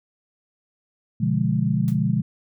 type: chord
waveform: sine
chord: B diminished seventh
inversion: none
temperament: equal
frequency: 123.47 / 146.83 / 174.61 / 207.7 Hz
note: B2 / D3 / F3 / Ab3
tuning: 0 / 0 / 0 / 0 cents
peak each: -24 dBFS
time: 1.2-2.22 s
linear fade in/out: 10 ms
type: noise with exponential decay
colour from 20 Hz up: white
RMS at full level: -39 dBFS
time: 1.88-1.99 s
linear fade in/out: 0 ms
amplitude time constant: 23 ms
effects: none